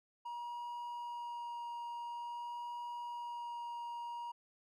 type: tone with vibrato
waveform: triangle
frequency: 952 Hz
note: A#5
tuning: 36 cents sharp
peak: -39 dBFS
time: 0.25-4.32 s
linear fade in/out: 10 ms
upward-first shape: sine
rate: 0.48 Hz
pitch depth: 9 cents each way
effects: none